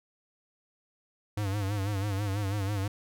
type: tone with vibrato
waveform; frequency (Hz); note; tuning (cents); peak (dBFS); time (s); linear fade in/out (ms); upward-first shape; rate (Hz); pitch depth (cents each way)
square; 100.4; G2; +42; -29; 1.37-2.88; 5; sine; 6.1; 87
effects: none